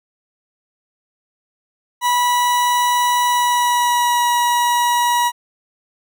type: tone with pitch glide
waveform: 40% pulse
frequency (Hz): 977 to 963.5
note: B5 to B5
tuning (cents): -19 to -43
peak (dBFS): -13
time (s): 2.01-5.32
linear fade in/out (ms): 50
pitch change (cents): -24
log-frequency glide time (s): 3.28-4.31
effects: none